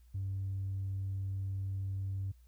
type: tone with tanh clipping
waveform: triangle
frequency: 96.9 Hz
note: G2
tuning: 20 cents flat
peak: -34 dBFS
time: 0.14-2.32 s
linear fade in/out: 10 ms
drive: 5 dB
effects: added 60 Hz sine -57 dBFS peak until 2.47 s + white hiss -75 dBFS RMS until 2.47 s